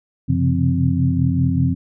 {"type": "tone cluster", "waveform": "sine", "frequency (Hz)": [91.3, 130.7, 135.9, 172.1, 260.5], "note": ["F#2", "C3", "C#3", "F3", "C4"], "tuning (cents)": [-23, -1, -34, -25, -7], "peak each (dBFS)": -21, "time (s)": [0.28, 1.75], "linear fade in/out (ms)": 20, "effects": []}